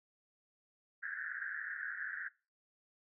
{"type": "band-pass noise", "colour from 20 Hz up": "pink", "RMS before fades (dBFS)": -42, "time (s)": [1.02, 2.29], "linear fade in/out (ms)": 20, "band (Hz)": [1500, 1800], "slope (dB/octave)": 96, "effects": ["noise-tail reverb RT60 0.3 s tail -21 dB re dry"]}